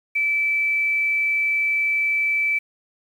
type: tone with quantisation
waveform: sine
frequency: 2316 Hz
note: D7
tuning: 25 cents flat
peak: -18 dBFS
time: 0.15-2.59 s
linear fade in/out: 10 ms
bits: 8
effects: none